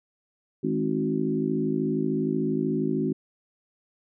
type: harmonic tone with a mistuned harmonic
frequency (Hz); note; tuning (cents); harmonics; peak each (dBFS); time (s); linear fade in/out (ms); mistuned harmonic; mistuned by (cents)
53; G#1; +36; 3 / 4 / 5 / 6 / 7; -31 / -29 / -28 / -32 / -29; 0.63-3.13; 10; 5; +23
effects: none